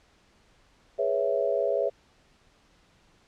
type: chord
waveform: sine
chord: C# minor seventh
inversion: second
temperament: equal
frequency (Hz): 415.3 / 493.9 / 554.4 / 659.3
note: G#4 / B4 / C#5 / E5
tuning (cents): 0 / 0 / 0 / 0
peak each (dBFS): -30 / -30 / -27 / -29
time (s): 0.98-1.9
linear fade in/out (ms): 20
effects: pink hiss -62 dBFS RMS until 3.27 s + low-pass 6000 Hz 12 dB/octave